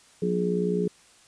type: harmonic tone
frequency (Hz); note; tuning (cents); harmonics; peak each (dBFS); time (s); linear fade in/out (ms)
59.8; A#1; +45; 3 / 4 / 5 / 6 / 7; -26 / -36 / -36 / -34 / -26; 0.22-0.88; 5
effects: white hiss -56 dBFS RMS until 1.27 s + resampled to 22050 Hz